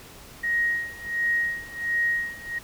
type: tone with tremolo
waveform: sine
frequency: 1880 Hz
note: A#6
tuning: 14 cents sharp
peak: -20 dBFS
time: 0.43-2.59 s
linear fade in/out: 10 ms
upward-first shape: sine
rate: 1.4 Hz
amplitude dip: 90%
effects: pink hiss -46 dBFS RMS until 2.63 s